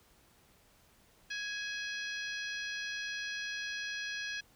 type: harmonic tone with a mistuned harmonic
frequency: 830.6 Hz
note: G#5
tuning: in tune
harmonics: 2 / 3 / 4 / 5 / 6 / 7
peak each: -39 / -43 / -45 / -47 / -49 / -50 dBFS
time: 1.3-4.41 s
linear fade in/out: 10 ms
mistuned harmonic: 3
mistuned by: +35 cents
effects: pink hiss -65 dBFS RMS until 4.55 s